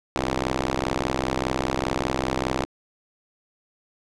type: ring-modulated tone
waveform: 5% pulse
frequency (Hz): 65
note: C2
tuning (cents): -11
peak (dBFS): -9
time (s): 0.16-2.65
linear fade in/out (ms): 0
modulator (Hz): 314
effects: low-pass 7000 Hz 12 dB/octave